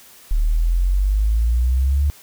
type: exponential sweep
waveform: sine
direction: up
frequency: 36.46 to 73.3 Hz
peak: -14 dBFS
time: 0.31-2.1 s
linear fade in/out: 0 ms
effects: white hiss -46 dBFS RMS until 2.22 s